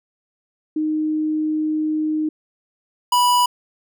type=tone pair in turn; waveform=sine / square; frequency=309.2 / 981.6 Hz; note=D#4 / B5; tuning=-11 / -11 cents; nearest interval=octave + minor sixth; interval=2000 cents; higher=second; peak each=-18 / -14 dBFS; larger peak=second; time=0.76-2.29 / 3.12-3.46 s; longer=first; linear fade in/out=5 ms; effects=none